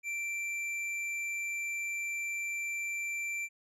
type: tone with tanh clipping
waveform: sine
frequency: 2349 Hz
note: D7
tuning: in tune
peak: -35 dBFS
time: 0.03-3.49 s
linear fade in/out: 50 ms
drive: 12 dB
effects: low-pass 11000 Hz 12 dB/octave